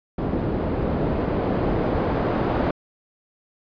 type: noise with low-pass filter sweep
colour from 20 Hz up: white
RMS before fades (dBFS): -23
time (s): 0.18-2.71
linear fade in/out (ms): 5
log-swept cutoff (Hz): 370 to 620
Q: 0.74
effects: resampled to 11025 Hz